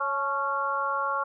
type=harmonic tone with a mistuned harmonic; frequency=276.4 Hz; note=C#4; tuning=5 cents flat; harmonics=2 / 3 / 4 / 5; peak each=-34 / -34 / -28 / -30 dBFS; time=0-1.24 s; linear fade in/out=10 ms; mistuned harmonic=3; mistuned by=+64 cents; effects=none